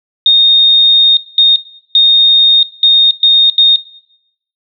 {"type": "tone bursts at uneven times", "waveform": "sine", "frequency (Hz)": 3691, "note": "A#7", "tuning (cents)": -18, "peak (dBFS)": -3, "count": 6, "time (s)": [[0.26, 1.17], [1.38, 1.56], [1.95, 2.63], [2.83, 3.11], [3.23, 3.5], [3.58, 3.76]], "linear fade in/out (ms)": 2, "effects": ["noise-tail reverb RT60 0.8 s tail -20 dB re dry"]}